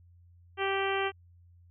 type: harmonic tone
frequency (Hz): 390.4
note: G4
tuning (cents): -7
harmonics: 1 / 2 / 3 / 4 / 5 / 6 / 7 / 8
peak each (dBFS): -31 / -34 / -36 / -37 / -38 / -39 / -39 / -40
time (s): 0.57-1.12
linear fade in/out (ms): 50
effects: added 87 Hz sine -55 dBFS peak until 1.7 s